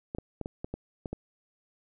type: clicks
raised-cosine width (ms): 2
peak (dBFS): -21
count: 8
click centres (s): 0.149 / 0.185 / 0.413 / 0.459 / 0.645 / 0.74 / 1.058 / 1.13
effects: none